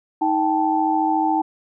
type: tone cluster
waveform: sine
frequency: 316.6 / 779 / 873 Hz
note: D#4 / G5 / A5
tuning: +30 / -11 / -14 cents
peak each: -21 dBFS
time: 0.21-1.42 s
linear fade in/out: 10 ms
effects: none